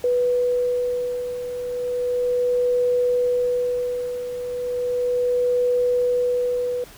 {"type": "beating tone pair", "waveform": "sine", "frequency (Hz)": [492.2, 492.55], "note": ["B4", "B4"], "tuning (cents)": [-6, -5], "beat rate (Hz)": 0.35, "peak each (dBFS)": [-26, -20], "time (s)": [0.04, 6.84], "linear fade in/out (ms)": 2, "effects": ["pink hiss -45 dBFS RMS until 6.97 s"]}